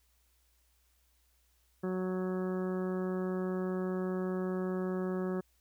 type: harmonic tone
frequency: 185 Hz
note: F#3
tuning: in tune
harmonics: 1 / 2 / 3 / 4 / 5 / 6 / 7 / 8 / 9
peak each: -34 / -35 / -43 / -50 / -53 / -50 / -50 / -58 / -52 dBFS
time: 1.83-5.41 s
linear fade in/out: 10 ms
effects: added 60 Hz sine -70 dBFS peak until 5.6 s + white hiss -73 dBFS RMS until 5.6 s